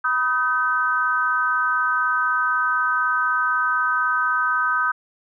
sine tone cluster, 981 / 1258 / 1534 Hz, B5 / D#6 / G6, -12 / +19 / -38 cents, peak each -28 / -21 / -21 dBFS, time 0.04-4.92 s, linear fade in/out 10 ms, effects none

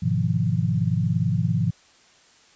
sine chord, F half-diminished seventh, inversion first, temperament just, 104.77 / 125.72 / 157.15 / 174.61 Hz, Ab2 / Cb3 / Eb3 / F3, +16 / +31 / +18 / 0 cents, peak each -25 dBFS, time 0.02-1.71 s, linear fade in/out 10 ms, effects white hiss -55 dBFS RMS until 2.55 s + resampled to 16000 Hz

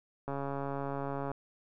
click train, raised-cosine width 1 ms, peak -23 dBFS, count 145, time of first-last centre 0.28-1.316 s, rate 139 Hz, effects none

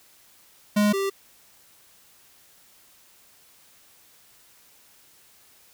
square tone pair in turn, 207.7 / 392.1 Hz, G#3 / G4, 0 / 0 cents, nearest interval major seventh, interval 1100 cents, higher second, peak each -18 / -24 dBFS, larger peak first, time 0.76-0.93 / 0.93-1.1 s, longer neither, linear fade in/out 10 ms, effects white hiss -56 dBFS RMS until 5.73 s

